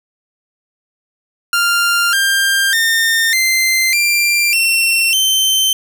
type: tone with pitch steps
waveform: sawtooth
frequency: 1395 / 1593.2 / 1819.6 / 2078 / 2373 / 2711 / 3096 Hz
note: F6 / G6 / A#6 / C7 / D7 / E7 / G7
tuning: -2 / +28 / -42 / -12 / +17 / +48 / -22 cents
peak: -8 dBFS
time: 1.53-5.73 s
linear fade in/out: 2 ms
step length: 600 ms
effects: none